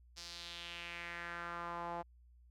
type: tone with band-pass filter sweep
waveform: sawtooth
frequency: 171.7 Hz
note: F3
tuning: 29 cents flat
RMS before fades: -45 dBFS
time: 0.16-2.03 s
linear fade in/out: 20 ms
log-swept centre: 5200 to 790 Hz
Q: 2.8
effects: added 60 Hz sine -60 dBFS peak until 2.5 s